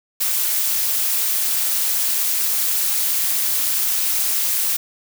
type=noise with amplitude modulation; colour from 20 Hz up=blue; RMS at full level=-17 dBFS; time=0.2-4.77 s; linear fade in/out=10 ms; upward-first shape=sine; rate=213 Hz; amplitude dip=60%; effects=none